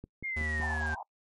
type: click train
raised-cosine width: 3 ms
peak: -30 dBFS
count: 4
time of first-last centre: 0.04-0.6 s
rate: 5.36 Hz
type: linear sweep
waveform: sine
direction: down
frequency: 2149 to 1544 Hz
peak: -32 dBFS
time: 0.23-0.96 s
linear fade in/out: 20 ms
type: tone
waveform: square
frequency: 77 Hz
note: D#2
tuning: 17 cents flat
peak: -34 dBFS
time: 0.36-0.95 s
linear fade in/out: 10 ms
type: band-pass noise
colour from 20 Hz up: white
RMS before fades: -41 dBFS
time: 0.61-1.03 s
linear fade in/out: 2 ms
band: 700 to 1000 Hz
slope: 96 dB/octave
effects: noise-tail reverb RT60 0.1 s tail -24 dB re dry + MP3 48 kbps